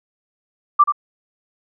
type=tone with echo; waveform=sine; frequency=1174.7 Hz; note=D6; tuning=in tune; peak=-7 dBFS; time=0.79-0.84 s; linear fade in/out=10 ms; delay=83 ms; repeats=1; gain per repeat=-8 dB; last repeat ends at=0.923 s; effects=none